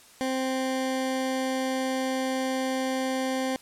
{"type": "tone", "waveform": "20% pulse", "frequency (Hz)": 261.6, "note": "C4", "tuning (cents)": 0, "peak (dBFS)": -21, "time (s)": [0.21, 3.56], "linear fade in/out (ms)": 0, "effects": ["white hiss -53 dBFS RMS until 3.61 s", "low-pass 11000 Hz 12 dB/octave"]}